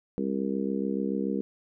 harmonic tone, 67 Hz, C2, 42 cents sharp, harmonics 3 / 4 / 5 / 6 / 7, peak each -30 / -32 / -35 / -35 / -35 dBFS, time 0.18-1.41 s, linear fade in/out 0 ms, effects none

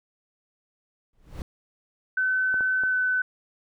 brown noise with exponential growth, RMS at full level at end -30 dBFS, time 1.13-1.42 s, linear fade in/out 2 ms, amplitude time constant 63 ms
sine tone with pitch glide, 1519 to 1508.5 Hz, F#6 to F#6, +45 to +33 cents, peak -21 dBFS, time 2.17-3.22 s, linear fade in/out 5 ms, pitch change -12 cents, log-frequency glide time 2.89-2.94 s
clicks, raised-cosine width 1 ms, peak -24 dBFS, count 3, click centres 2.542 / 2.608 / 2.836 s
effects none

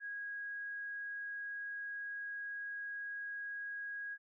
sine tone, 1647 Hz, G#6, 15 cents flat, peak -40 dBFS, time 0-4.18 s, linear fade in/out 50 ms, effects none

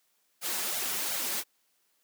white noise with flanger, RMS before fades -32 dBFS, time 0.41-1.44 s, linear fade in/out 50 ms, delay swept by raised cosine 1.3 to 5.5 ms, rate 2.8 Hz, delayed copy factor +0.9, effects white hiss -72 dBFS RMS until 2.03 s + high-pass 200 Hz 12 dB/octave

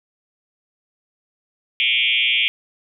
sine tone with frequency modulation, 2794 Hz, F7, in tune, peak -15 dBFS, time 1.8-2.48 s, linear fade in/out 0 ms, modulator 123 Hz, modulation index 4.8, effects none

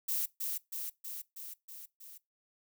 violet noise with echo, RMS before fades -33 dBFS, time 0.08-0.26 s, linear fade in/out 10 ms, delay 320 ms, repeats 6, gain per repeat -3 dB, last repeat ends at 2.18 s, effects noise-tail reverb RT60 0.2 s tail -21 dB re dry

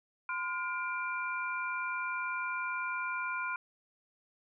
sine tone cluster, 1025 / 1421 / 2371 Hz, C6 / F6 / D7, -36 / +30 / +16 cents, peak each -37 / -36 / -39 dBFS, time 0.29-3.56 s, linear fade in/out 2 ms, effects none

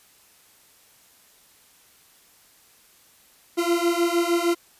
40% pulse beating tone pair, 340 / 346.5 Hz, F4 / F4, -46 / -14 cents, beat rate 6.5 Hz, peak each -22 dBFS, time 3.57-4.55 s, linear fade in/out 20 ms, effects white hiss -56 dBFS RMS until 4.79 s + resampled to 32000 Hz

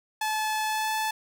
sawtooth tone with pitch glide, 864 to 871 Hz, A5 to A5, -32 to -18 cents, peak -22 dBFS, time 0.21-1.11 s, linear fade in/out 5 ms, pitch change +14 cents, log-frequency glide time 0.67-0.93 s, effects none

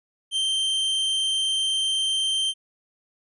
45% pulse tone, 3136 Hz, G7, in tune, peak -21 dBFS, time 0.31-2.54 s, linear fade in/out 50 ms, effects resampled to 24000 Hz

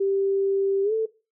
sine tone with pitch glide, 392 to 442.6 Hz, G4 to A4, 0 to +10 cents, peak -20 dBFS, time 0-1.06 s, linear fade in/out 10 ms, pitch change +210 cents, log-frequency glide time 0.83-0.93 s, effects noise-tail reverb RT60 0.3 s tail -19 dB re dry

